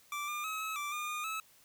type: tone with pitch steps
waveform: 25% pulse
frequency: 1170 / 1200 / 1280 / 1289 / 1171 / 1212 / 1219 / 1300 Hz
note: D6 / D6 / D#6 / E6 / D6 / D#6 / D#6 / E6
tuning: -7 / +37 / +49 / -39 / -5 / -46 / -36 / -24 cents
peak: -32 dBFS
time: 0.12-1.4 s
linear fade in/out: 2 ms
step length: 160 ms
effects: white hiss -63 dBFS RMS until 1.64 s